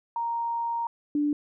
sine tone pair in turn, 932.3 / 293.7 Hz, A#5 / D4, 0 / 0 cents, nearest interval octave + minor sixth, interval 2000 cents, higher first, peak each -26 / -22 dBFS, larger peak second, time 0.16-0.87 / 1.15-1.33 s, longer first, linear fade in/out 2 ms, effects none

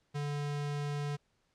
square tone, 145.3 Hz, D3, 18 cents flat, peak -34 dBFS, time 0.14-1.17 s, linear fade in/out 20 ms, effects pink hiss -75 dBFS RMS until 1.54 s + low-pass 7000 Hz 12 dB/octave

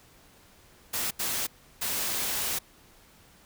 white noise bursts at uneven times, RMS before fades -30 dBFS, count 3, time 0.93-1.11 / 1.19-1.47 / 1.81-2.59 s, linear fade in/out 10 ms, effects pink hiss -57 dBFS RMS until 3.45 s

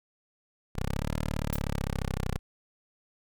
10% pulse linear two-way sweep, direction up then down, 31 to 38.52 to 31 Hz, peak -21 dBFS, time 0.75-2.39 s, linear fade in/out 10 ms, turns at 1.15 s
violet noise with exponential decay, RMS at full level -30 dBFS, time 1.53-1.62 s, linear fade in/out 1 ms, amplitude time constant 18 ms
effects none

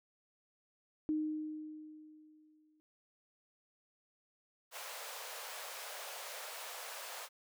sine tone with exponential decay, 308.3 Hz, D#4, 16 cents flat, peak -30 dBFS, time 1.09-2.8 s, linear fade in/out 0 ms, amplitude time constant 370 ms
pink high-pass noise, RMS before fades -46 dBFS, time 4.71-7.29 s, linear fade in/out 50 ms, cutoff 490 Hz, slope 48 dB/octave
effects none

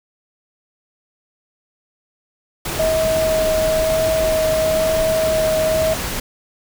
pink noise, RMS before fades -24 dBFS, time 2.65-6.2 s, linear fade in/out 5 ms
sine tone with vibrato, 636 Hz, D#5, 38 cents sharp, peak -15 dBFS, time 2.79-5.94 s, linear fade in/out 5 ms, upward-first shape sine, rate 1 Hz, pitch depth 10 cents each way
effects none

